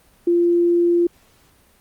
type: tone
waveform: sine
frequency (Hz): 345.4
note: F4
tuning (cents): -19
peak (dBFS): -13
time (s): 0.27-1.07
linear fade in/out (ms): 5
effects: pink hiss -55 dBFS RMS until 1.8 s + Opus 32 kbps